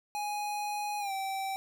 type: tone with pitch glide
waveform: square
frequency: 830.6 to 775 Hz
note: G#5 to G5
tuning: 0 to -20 cents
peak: -33 dBFS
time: 0.15-1.56 s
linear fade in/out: 0 ms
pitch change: -120 cents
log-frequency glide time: 0.99-1.12 s
effects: none